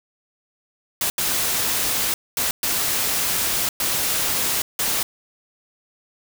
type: noise bursts at uneven times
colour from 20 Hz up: white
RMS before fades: -22 dBFS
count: 6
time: 1.01-1.1 / 1.18-2.14 / 2.37-2.51 / 2.63-3.69 / 3.8-4.62 / 4.79-5.03 s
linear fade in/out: 2 ms
effects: none